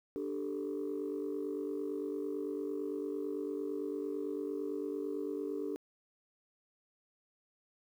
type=chord; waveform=sine; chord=D suspended fourth; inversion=none; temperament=just; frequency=293.7 / 391.6 / 440.5 Hz; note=D4 / G4 / A4; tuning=0 / -2 / +2 cents; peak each=-38 / -38 / -39 dBFS; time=0.16-5.76 s; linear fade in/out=0 ms; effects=tanh soft clip ceiling -29 dBFS + 11-bit

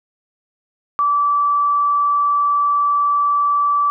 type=tone; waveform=sine; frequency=1158 Hz; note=D6; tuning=25 cents flat; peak=-13 dBFS; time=0.99-3.9 s; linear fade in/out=0 ms; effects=none

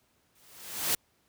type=noise with exponential growth; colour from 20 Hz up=white; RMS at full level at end=-25 dBFS; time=0.35-0.95 s; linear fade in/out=5 ms; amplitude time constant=130 ms; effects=pink hiss -70 dBFS RMS until 1.28 s + high-pass 60 Hz 12 dB/octave

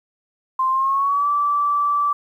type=tone with pitch glide; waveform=sine; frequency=1046.5 to 1161.2 Hz; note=C6 to D6; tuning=0 to -20 cents; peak=-16 dBFS; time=0.59-2.13 s; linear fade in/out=5 ms; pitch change=+180 cents; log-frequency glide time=0.7-1.28 s; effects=9-bit

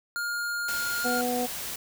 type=tone; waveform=square; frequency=1414 Hz; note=F6; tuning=21 cents sharp; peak=-29 dBFS; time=0.16-1.21 s; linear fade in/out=0 ms
type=noise; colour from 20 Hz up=white; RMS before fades=-35 dBFS; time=0.68-1.76 s; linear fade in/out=5 ms
type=harmonic tone; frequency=246.1 Hz; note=B3; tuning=6 cents flat; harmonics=1 / 2 / 3; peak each=-30 / -30 / -30 dBFS; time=1.04-1.47 s; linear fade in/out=20 ms
effects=none

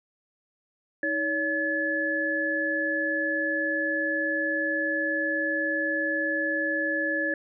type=tone cluster; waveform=sine; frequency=316.5 / 564 / 1714 Hz; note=D#4 / C#5 / A6; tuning=+30 / +30 / -46 cents; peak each=-31 / -31 / -26 dBFS; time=1.03-7.34 s; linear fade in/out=2 ms; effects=none

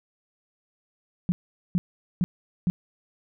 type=tone bursts; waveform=sine; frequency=178.1 Hz; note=F3; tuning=34 cents sharp; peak=-19 dBFS; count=4; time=1.29-2.7 s; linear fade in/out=0 ms; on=30 ms; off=430 ms; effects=none

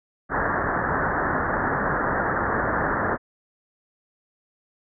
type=low-pass noise; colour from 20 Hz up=white; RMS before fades=-24 dBFS; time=0.29-3.18 s; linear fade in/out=50 ms; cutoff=1800 Hz; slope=96 dB/octave; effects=none

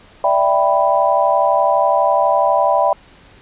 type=chord; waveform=sine; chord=E minor seventh; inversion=third; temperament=equal; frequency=587.3 / 659.3 / 784 / 987.8 Hz; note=D5 / E5 / G5 / B5; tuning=0 / 0 / 0 / 0 cents; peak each=-17 dBFS; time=0.24-2.93 s; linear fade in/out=2 ms; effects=pink hiss -46 dBFS RMS until 3.41 s + resampled to 8000 Hz

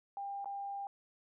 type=tone with dropouts; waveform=sine; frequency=798 Hz; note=G5; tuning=31 cents sharp; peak=-38 dBFS; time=0.17-0.87 s; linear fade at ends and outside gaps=1 ms; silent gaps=0.445-0.457 s; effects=none

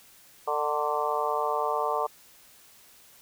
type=harmonic tone with a mistuned harmonic; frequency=149.5 Hz; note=D3; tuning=31 cents sharp; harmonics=3 / 4 / 5 / 6 / 7 / 8; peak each=-32 / -32 / -32 / -32 / -32 / -32 dBFS; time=0.47-2.07 s; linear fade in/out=10 ms; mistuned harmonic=8; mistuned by=-50 cents; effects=white hiss -55 dBFS RMS until 3.21 s

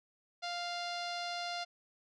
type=tone with low-pass filter; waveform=sawtooth; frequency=698.5 Hz; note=F5; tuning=in tune; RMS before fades=-39 dBFS; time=0.42-1.65 s; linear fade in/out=20 ms; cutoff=4600 Hz; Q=3.3; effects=none

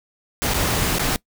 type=noise with dropouts; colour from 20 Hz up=pink; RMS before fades=-21 dBFS; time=0.42-1.16 s; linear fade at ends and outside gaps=0 ms; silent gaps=0.537-0.543 / 0.985-0.994 s; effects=noise-tail reverb RT60 0.1 s tail -22 dB re dry

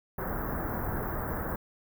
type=band-stop noise; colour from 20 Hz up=pink; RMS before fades=-33 dBFS; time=0.18-1.56 s; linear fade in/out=5 ms; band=1700 to 14000 Hz; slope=48 dB/octave; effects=none

